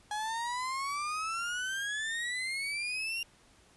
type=exponential sweep; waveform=35% pulse; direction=up; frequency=830.6 to 2803 Hz; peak=-31 dBFS; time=0.11-3.23 s; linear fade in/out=2 ms; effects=pink hiss -62 dBFS RMS until 3.76 s + resampled to 24000 Hz